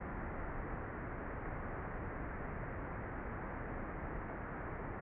pink low-pass noise, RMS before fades -43 dBFS, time 0-5.01 s, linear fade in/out 20 ms, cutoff 2000 Hz, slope 48 dB/octave, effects none

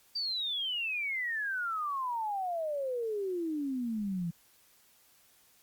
sine exponential sweep, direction down, 4710 to 164.81 Hz, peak -31 dBFS, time 0.15-4.31 s, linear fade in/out 10 ms, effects white hiss -64 dBFS RMS until 5.62 s + Opus 48 kbps

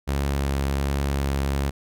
sawtooth tone with vibrato, 69.3 Hz, C#2, in tune, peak -18 dBFS, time 0.07-1.71 s, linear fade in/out 20 ms, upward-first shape triangle, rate 1.3 Hz, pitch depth 14 cents each way, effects none

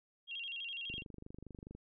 sine tone with vibrato, 2994 Hz, F#7, 20 cents sharp, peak -40 dBFS, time 0.27-1.04 s, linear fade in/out 50 ms, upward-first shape square, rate 12 Hz, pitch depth 140 cents each way
click train, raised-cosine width 3 ms, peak -36 dBFS, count 22, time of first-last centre 0.9-1.75 s, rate 24.7 Hz
effects none

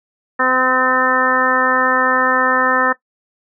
harmonic tone, 256.8 Hz, C4, 32 cents flat, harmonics 1 / 2 / 3 / 4 / 5 / 6 / 7, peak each -24 / -21 / -24 / -20 / -18 / -24 / -18 dBFS, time 0.39-2.93 s, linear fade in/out 10 ms, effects noise-tail reverb RT60 0.1 s tail -17 dB re dry

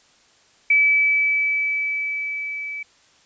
sine tone with level ramp, 2300 Hz, D7, 37 cents flat, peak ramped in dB -12 to -28 dBFS, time 0.7-2.83 s, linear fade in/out 5 ms, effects white hiss -56 dBFS RMS until 3.25 s + resampled to 16000 Hz

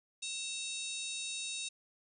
harmonic tone with a mistuned harmonic, 889 Hz, A5, 18 cents sharp, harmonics 3 / 4 / 5 / 6 / 7 / 8 / 9 / 10, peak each -44 / -41 / -51 / -51 / -48 / -47 / -55 / -45 dBFS, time 0.22-1.69 s, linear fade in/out 10 ms, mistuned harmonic 4, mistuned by +99 cents, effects none

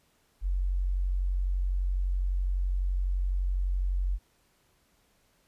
sine tone, 45.94 Hz, F#1, 12 cents flat, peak -25 dBFS, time 0.41-4.19 s, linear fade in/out 50 ms, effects pink hiss -68 dBFS RMS until 5.47 s + resampled to 32000 Hz

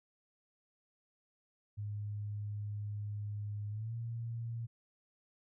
sine tone with pitch glide, 103.83 to 115.87 Hz, G#2 to A#2, 0 to -10 cents, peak -37 dBFS, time 1.77-4.67 s, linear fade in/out 20 ms, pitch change +190 cents, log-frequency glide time 3.7-3.94 s, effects none

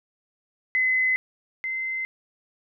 sine tone pair in turn, 2034 / 2067 Hz, C7 / C7, -50 / -22 cents, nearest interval unison, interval 28 cents, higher second, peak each -19 / -26 dBFS, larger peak first, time 0.75-1.16 / 1.64-2.05 s, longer neither, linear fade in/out 0 ms, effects none

